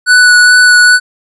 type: tone with vibrato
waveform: square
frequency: 1480 Hz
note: F#6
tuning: in tune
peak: -3 dBFS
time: 0.06-1 s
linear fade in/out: 50 ms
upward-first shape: sine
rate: 2.4 Hz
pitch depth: 11 cents each way
effects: resampled to 24000 Hz